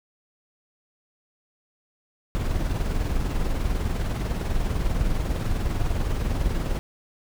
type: noise with tremolo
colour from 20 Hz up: brown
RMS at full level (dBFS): -22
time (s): 2.35-6.79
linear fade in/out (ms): 0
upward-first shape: triangle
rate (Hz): 20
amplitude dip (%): 55
effects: none